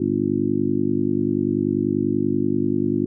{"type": "harmonic tone with a mistuned harmonic", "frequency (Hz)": 50.3, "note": "G1", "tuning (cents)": 45, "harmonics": [2, 3, 4, 5, 6, 7], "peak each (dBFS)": [-31, -30, -28, -24, -23, -24], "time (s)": [0, 3.06], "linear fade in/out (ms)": 5, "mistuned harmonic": 2, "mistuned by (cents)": 61, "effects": []}